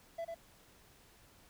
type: tone with echo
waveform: triangle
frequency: 668 Hz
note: E5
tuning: 23 cents sharp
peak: -35 dBFS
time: 0.18-0.25 s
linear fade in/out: 10 ms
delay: 97 ms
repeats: 1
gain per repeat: -3 dB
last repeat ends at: 0.347 s
effects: pink hiss -63 dBFS RMS until 1.49 s